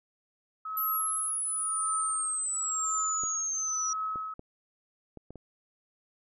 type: tone with tremolo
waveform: sine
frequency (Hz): 1284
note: E6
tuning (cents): -46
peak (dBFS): -29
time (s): 0.65-4.34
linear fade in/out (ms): 5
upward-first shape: triangle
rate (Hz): 0.96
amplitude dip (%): 100
type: exponential sweep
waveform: sine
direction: down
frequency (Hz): 11840 to 5790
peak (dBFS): -29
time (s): 0.77-3.93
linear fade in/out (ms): 2
type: clicks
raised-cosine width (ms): 2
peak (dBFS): -31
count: 6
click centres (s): 3.236 / 4.158 / 4.394 / 5.173 / 5.306 / 5.357
effects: none